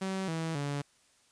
sawtooth tone with pitch steps, 190.8 / 162.7 / 143 Hz, G3 / E3 / D3, -47 / -22 / -46 cents, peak -28 dBFS, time 0.01-0.82 s, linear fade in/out 10 ms, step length 270 ms, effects white hiss -66 dBFS RMS until 1.31 s + resampled to 22050 Hz

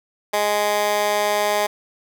15% pulse tone with high-pass filter, 207.7 Hz, G#3, in tune, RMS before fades -20 dBFS, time 0.33-1.67 s, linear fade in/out 10 ms, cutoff 660 Hz, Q 1.2, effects none

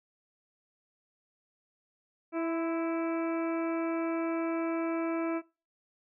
harmonic tone with a mistuned harmonic, 329.6 Hz, E4, in tune, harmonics 1 / 2 / 3 / 4 / 5 / 6 / 7 / 8, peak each -30 / -35 / -43 / -41 / -49 / -55 / -45 / -54 dBFS, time 2.32-5.42 s, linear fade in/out 50 ms, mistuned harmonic 3, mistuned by +29 cents, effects noise-tail reverb RT60 0.3 s tail -22 dB re dry

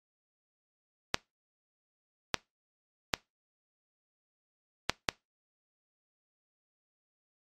clicks, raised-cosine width 0.2 ms, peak -6 dBFS, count 5, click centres 1.144 / 2.343 / 3.138 / 4.896 / 5.088 s, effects noise-tail reverb RT60 0.2 s tail -22 dB re dry + MP3 64 kbps

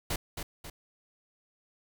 pink noise with echo, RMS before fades -31 dBFS, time 0.1-0.16 s, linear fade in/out 5 ms, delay 270 ms, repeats 2, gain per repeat -6 dB, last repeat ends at 0.7 s, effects none

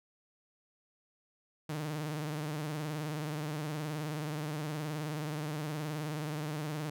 sawtooth tone with vibrato, 151.6 Hz, D#3, 45 cents flat, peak -31 dBFS, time 1.69-6.9 s, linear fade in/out 5 ms, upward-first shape triangle, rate 19 Hz, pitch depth 100 cents each way, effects none

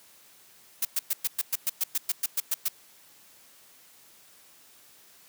blue noise bursts, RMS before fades -26 dBFS, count 14, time 0.82-2.684 s, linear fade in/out 5 ms, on 31 ms, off 110 ms, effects white hiss -56 dBFS RMS until 5.28 s + high-pass 100 Hz 12 dB/octave

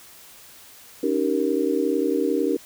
sine chord, Eb dominant seventh, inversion third, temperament just, 280 / 311.1 / 388.9 / 466.7 Hz, Db4 / Eb4 / G4 / Bb4, +18 / 0 / -14 / +2 cents, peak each -25 dBFS, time 1.03-2.57 s, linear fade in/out 5 ms, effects white hiss -47 dBFS RMS until 2.65 s

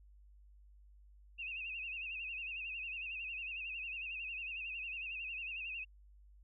sine tone with vibrato, 2637 Hz, E7, in tune, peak -40 dBFS, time 1.38-5.85 s, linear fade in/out 20 ms, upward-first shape sine, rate 11 Hz, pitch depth 100 cents each way, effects added 50 Hz sine -58 dBFS peak until 6.43 s

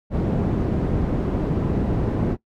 white low-pass noise, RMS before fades -22 dBFS, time 0.1-2.37 s, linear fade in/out 50 ms, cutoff 270 Hz, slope 12 dB/octave, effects noise-tail reverb RT60 0.1 s tail -19 dB re dry

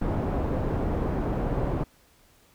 pink low-pass noise, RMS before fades -27 dBFS, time 0.01-1.84 s, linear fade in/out 10 ms, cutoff 710 Hz, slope 12 dB/octave, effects pink hiss -60 dBFS RMS until 2.54 s

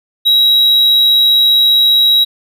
triangle tone, 3855 Hz, B7, 43 cents flat, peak -5 dBFS, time 0.25-2.25 s, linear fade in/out 20 ms, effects none

